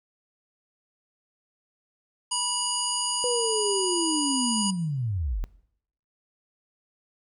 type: harmonic tone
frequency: 971 Hz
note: B5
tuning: 30 cents flat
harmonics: 1 / 3 / 5 / 7 / 9 / 10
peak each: -32 / -32 / -32 / -32 / -32 / -32 dBFS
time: 2.31-4.71 s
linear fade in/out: 10 ms
type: linear sweep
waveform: sine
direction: down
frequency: 499.3 to 35.03 Hz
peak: -25 dBFS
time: 3.24-5.44 s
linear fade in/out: 0 ms
effects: noise-tail reverb RT60 0.7 s tail -20 dB re dry